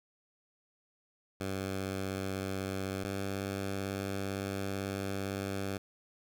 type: tone pair in turn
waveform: 10% pulse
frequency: 96.1 / 97.89 Hz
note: G2 / G2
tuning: -34 / -2 cents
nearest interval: unison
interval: 32 cents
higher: second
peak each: -26 dBFS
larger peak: neither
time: 1.4-3.04 / 3.04-5.78 s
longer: second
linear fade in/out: 10 ms
effects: none